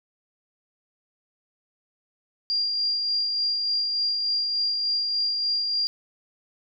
sine tone with tremolo, 4783 Hz, D8, 31 cents sharp, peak -21 dBFS, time 2.5-5.87 s, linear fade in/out 0 ms, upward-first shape sine, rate 3.4 Hz, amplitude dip 30%, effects none

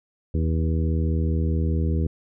harmonic tone with a mistuned harmonic, 80.1 Hz, E2, 49 cents flat, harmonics 1 / 2 / 3 / 4 / 5 / 6, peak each -21 / -27 / -31 / -33 / -35 / -37 dBFS, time 0.34-2.07 s, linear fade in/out 5 ms, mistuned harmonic 6, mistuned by +17 cents, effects none

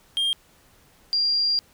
triangle / sine tone pair in turn, 3210 / 4776 Hz, G7 / D8, +40 / +28 cents, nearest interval perfect fifth, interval 688 cents, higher second, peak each -19 dBFS, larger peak neither, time 0.17-0.33 / 1.13-1.59 s, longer second, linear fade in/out 0 ms, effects pink hiss -57 dBFS RMS until 1.73 s

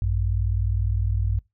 sine tone pair together, 57.54 / 97.3 Hz, A#1 / G2, -22 / -12 cents, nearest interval major sixth, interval 910 cents, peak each -23 / -23 dBFS, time 0.02-1.39 s, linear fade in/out 0 ms, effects noise-tail reverb RT60 0.2 s tail -22 dB re dry

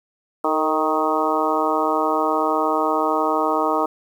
harmonic tone with a mistuned harmonic, 156.5 Hz, D#3, 10 cents sharp, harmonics 2 / 3 / 4 / 5 / 6 / 7 / 8, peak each -25 / -25 / -25 / -25 / -25 / -25 / -25 dBFS, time 0.44-3.86 s, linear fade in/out 5 ms, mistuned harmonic 3, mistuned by -42 cents, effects 8-bit

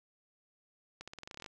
accelerating click train, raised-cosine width 0.2 ms, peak -28 dBFS, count 13, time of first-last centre 1.01-1.462 s, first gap 66 ms, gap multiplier 0.89, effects none

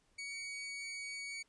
sawtooth tone, 2249 Hz, C#7, 24 cents sharp, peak -38 dBFS, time 0.18-1.43 s, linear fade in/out 10 ms, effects pink hiss -74 dBFS RMS until 1.48 s + resampled to 22050 Hz

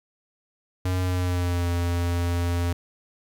square tone with pitch glide, 91.7 to 86.7 Hz, F#2 to F2, -15 to -12 cents, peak -23 dBFS, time 0.85-2.73 s, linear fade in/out 5 ms, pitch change -97 cents, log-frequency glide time 1.01-1.69 s, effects 10-bit

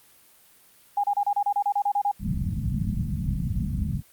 sine tone bursts, 814 Hz, G#5, 35 cents flat, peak -20 dBFS, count 12, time 0.97-2.115 s, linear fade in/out 5 ms, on 67 ms, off 31 ms
white low-pass noise, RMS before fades -27 dBFS, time 2.19-4.03 s, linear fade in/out 50 ms, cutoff 210 Hz, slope 48 dB/octave
effects white hiss -56 dBFS RMS until 4.12 s + Opus 32 kbps

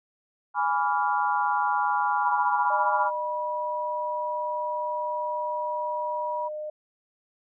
sine chord, G# diminished seventh, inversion none, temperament equal with one note detuned, 830.6 / 987.8 / 1152.5 / 1396.9 Hz, G#5 / B5 / D6 / F6, 0 / 0 / -33 / 0 cents, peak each -26 / -26 / -30 / -30 dBFS, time 0.54-3.11 s, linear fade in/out 50 ms
sine tone with pitch glide, 973 to 964.6 Hz, B5 to B5, -26 to -41 cents, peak -28 dBFS, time 2.23-6.49 s, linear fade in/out 20 ms, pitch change -15 cents, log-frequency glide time 2.93-6.18 s
sine tone, 608 Hz, D#5, 40 cents flat, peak -31 dBFS, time 2.7-6.7 s, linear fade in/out 5 ms
effects none

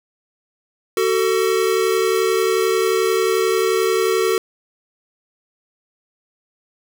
square tone pair together, 376.6 / 447.9 Hz, F#4 / A4, +31 / +31 cents, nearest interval minor third, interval 300 cents, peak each -19 dBFS, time 0.97-4.38 s, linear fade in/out 2 ms, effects none

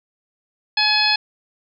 harmonic tone, 848 Hz, G#5, 36 cents sharp, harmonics 1 / 2 / 3 / 4 / 5 / 6, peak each -24 / -24 / -21 / -23 / -19 / -23 dBFS, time 0.77-1.16 s, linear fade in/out 5 ms, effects none

